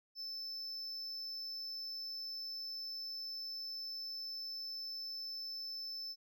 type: tone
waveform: triangle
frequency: 5274 Hz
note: E8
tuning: in tune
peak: -40 dBFS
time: 0.15-6.16 s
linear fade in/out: 50 ms
effects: none